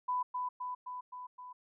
sine tone with echo, 997 Hz, B5, 16 cents sharp, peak -30 dBFS, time 0.08-0.23 s, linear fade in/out 10 ms, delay 260 ms, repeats 5, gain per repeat -3 dB, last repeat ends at 1.53 s, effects none

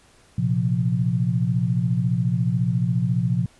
sine chord, Bb suspended second, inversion none, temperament equal, 116.54 / 130.81 / 174.61 Hz, Bb2 / C3 / F3, 0 / 0 / 0 cents, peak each -23 dBFS, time 0.38-3.46 s, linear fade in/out 5 ms, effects pink hiss -55 dBFS RMS until 3.59 s + resampled to 24000 Hz

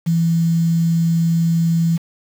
sine tone with quantisation, 166.4 Hz, E3, 17 cents sharp, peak -13 dBFS, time 0.06-1.98 s, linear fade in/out 20 ms, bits 6, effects none

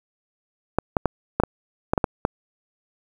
clicks, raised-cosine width 1 ms, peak -4 dBFS, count 9, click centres 0.786 / 0.968 / 1.057 / 1.4 / 1.436 / 1.935 / 1.978 / 2.042 / 2.251 s, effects 7-bit

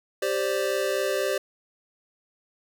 square chord, G suspended fourth, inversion none, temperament equal, 392 / 523.3 / 587.3 Hz, G4 / C5 / D5, 0 / 0 / 0 cents, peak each -29 dBFS, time 0.22-1.38 s, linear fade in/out 5 ms, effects none

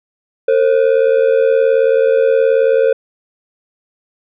triangle ring-modulated tone, 493.9 Hz, B4, in tune, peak -4 dBFS, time 0.48-2.93 s, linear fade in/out 5 ms, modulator 39.4 Hz, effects resampled to 8000 Hz

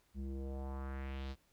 square tone with low-pass filter sweep, 67.2 Hz, C2, 47 cents sharp, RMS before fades -42 dBFS, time 0.14-1.36 s, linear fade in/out 50 ms, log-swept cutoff 220 to 4800 Hz, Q 2.2, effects pink hiss -73 dBFS RMS until 1.52 s

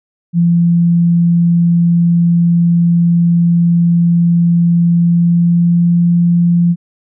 sine tone with pitch glide, 170.9 to 172.39 Hz, F3 to F3, -37 to -22 cents, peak -7 dBFS, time 0.33-6.76 s, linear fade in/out 50 ms, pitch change +15 cents, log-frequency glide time 4.92-6.05 s, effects none

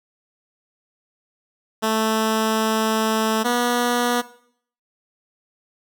10% pulse tone pair in turn, 220 / 242.4 Hz, A3 / B3, 0 / -32 cents, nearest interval major second, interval 168 cents, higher second, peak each -10 dBFS, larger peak neither, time 1.82-3.44 / 3.44-4.22 s, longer first, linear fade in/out 20 ms, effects noise-tail reverb RT60 0.6 s tail -17 dB re dry

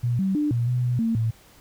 sine tone with pitch steps, 120.6 / 191.9 / 297.5 / 118.7 / 124.1 / 123 / 227.1 / 112.6 Hz, B2 / G3 / D4 / A#2 / B2 / B2 / A#3 / A2, -41 / -37 / +22 / +32 / +9 / -7 / -45 / +40 cents, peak -20 dBFS, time 0.03-1.31 s, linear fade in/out 10 ms, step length 160 ms, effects pink hiss -53 dBFS RMS until 1.6 s

